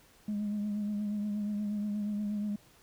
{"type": "tone with vibrato", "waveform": "sine", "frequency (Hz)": 207.7, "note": "G#3", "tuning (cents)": 0, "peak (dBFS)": -29, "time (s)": [0.28, 2.56], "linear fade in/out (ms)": 5, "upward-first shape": "triangle", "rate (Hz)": 8.4, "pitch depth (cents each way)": 39, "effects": ["tanh soft clip ceiling -28 dBFS", "pink hiss -61 dBFS RMS until 2.82 s"]}